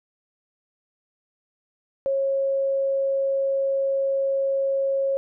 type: tone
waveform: sine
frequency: 545 Hz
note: C#5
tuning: 29 cents flat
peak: -20 dBFS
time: 2.06-5.17 s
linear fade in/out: 0 ms
effects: none